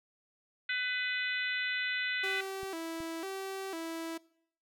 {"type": "harmonic tone", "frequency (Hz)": 500, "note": "B4", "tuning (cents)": 21, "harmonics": [3, 4, 5, 6, 7, 8], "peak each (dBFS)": [-35, -34, -39, -44, -42, -45], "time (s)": [0.69, 2.41], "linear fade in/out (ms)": 5}
{"type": "tone with vibrato", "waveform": "sawtooth", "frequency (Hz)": 356, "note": "F4", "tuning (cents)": 33, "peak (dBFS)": -33, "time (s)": [2.23, 4.18], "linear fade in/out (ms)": 10, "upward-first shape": "square", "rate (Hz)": 1, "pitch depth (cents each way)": 140}
{"type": "clicks", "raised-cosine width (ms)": 5, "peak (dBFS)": -38, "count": 2, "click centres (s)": [2.632, 3.004]}
{"effects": ["noise-tail reverb RT60 0.7 s tail -23 dB re dry"]}